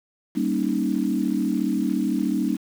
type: chord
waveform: sine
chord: Eb dominant seventh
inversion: first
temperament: equal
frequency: 196 / 233.1 / 277.2 / 311.1 Hz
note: G3 / Bb3 / Db4 / Eb4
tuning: 0 / 0 / 0 / 0 cents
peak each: -26 dBFS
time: 0.35-2.57 s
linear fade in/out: 20 ms
effects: 7-bit